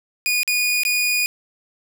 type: tone with dropouts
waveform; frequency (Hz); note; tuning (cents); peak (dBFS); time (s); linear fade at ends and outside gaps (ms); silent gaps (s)
sawtooth; 2458; D#7; -22; -14; 0.26-1.26; 0; 0.432-0.477 / 0.834-0.851
effects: none

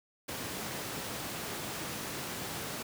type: high-pass noise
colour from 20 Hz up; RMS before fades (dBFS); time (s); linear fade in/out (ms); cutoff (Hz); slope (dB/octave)
pink; -39; 0.28-2.83; 10; 120; 12
effects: none

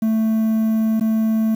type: tone with dropouts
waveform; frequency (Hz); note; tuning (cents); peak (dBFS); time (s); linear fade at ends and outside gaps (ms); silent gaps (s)
triangle; 220.9; A3; +7; -13; 0.02-1.55; 5; 0.998-1.009
effects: 7-bit

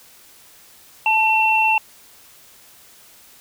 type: tone pair together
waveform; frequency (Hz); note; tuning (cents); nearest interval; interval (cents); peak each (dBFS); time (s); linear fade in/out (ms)
sine; 875.6 / 2707; A5 / E7; -9 / +45; octave + minor sixth; 1954; -17 / -16; 1.06-1.78; 2
effects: white hiss -48 dBFS RMS until 3.4 s

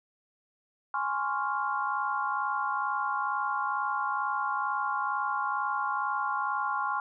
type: chord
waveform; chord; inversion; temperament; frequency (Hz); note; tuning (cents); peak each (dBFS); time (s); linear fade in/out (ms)
sine; Db major seventh; second; equal; 830.6 / 1046.5 / 1108.7 / 1396.9; Ab5 / C6 / Db6 / F6; 0 / 0 / 0 / 0; -33; 0.94-7; 2
effects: none

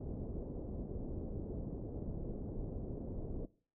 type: low-pass noise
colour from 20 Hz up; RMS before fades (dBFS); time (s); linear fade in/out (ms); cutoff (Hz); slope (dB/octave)
pink; -42; 0-3.46; 10; 500; 24
effects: noise-tail reverb RT60 0.4 s tail -19 dB re dry

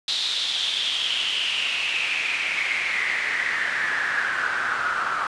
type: noise with band-pass filter sweep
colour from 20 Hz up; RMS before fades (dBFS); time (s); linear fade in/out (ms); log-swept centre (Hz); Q
pink; -25; 0.08-5.27; 2; 3900 to 1300; 6.4
effects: resampled to 22050 Hz

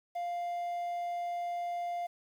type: tone with quantisation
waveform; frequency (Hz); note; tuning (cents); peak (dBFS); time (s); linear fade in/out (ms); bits
triangle; 698.5; F5; 0; -31; 0.15-2.07; 10; 10
effects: none

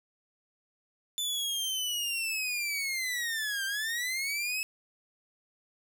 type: linear two-way sweep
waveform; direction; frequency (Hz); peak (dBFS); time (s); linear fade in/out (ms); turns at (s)
sawtooth; down then up; 3520 to 1562 to 2601; -27; 1.18-4.63; 0; 3.65
effects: none

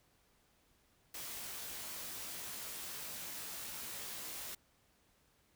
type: noise with comb filter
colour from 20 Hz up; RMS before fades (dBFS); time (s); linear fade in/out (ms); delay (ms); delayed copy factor
white; -45; 1.14-4.55; 5; 18; +0.8
effects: pink hiss -72 dBFS RMS until 5.55 s

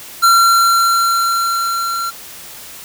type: tone with level ramp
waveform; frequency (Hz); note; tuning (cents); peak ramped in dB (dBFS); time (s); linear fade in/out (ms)
square; 1367; F6; -37; -7 to -19; 0.22-2.11; 20
effects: white hiss -34 dBFS RMS until 2.84 s

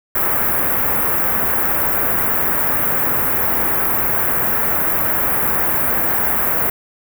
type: band-stop noise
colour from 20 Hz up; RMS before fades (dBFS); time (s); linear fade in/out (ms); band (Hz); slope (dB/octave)
white; -17; 0.15-6.7; 5; 1800 to 14000; 24
effects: none

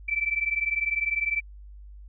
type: tone pair together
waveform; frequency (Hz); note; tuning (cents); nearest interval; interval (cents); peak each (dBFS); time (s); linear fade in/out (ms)
sine; 2317 / 2337; D7 / D7; -24 / -9; unison; 15; -27 / -27; 0.08-1.41; 10
effects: added 50 Hz sine -42 dBFS peak until 2.08 s

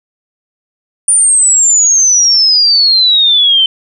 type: exponential sweep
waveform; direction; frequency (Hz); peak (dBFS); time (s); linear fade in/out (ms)
sine; down; 9397 to 3067; -5; 1.08-3.66; 2
effects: none

